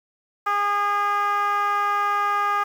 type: tone with band-pass filter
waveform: 10% pulse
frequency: 408.5 Hz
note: G#4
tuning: 29 cents flat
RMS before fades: -22 dBFS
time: 0.46-2.64 s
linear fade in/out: 10 ms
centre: 1100 Hz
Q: 4.1
effects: 8-bit